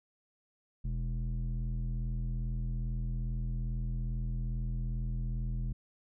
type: tone with low-pass filter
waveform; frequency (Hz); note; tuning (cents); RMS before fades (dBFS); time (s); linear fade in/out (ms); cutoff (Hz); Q
square; 41.2; E1; 0; -34; 0.84-5.73; 10; 160; 2.9
effects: none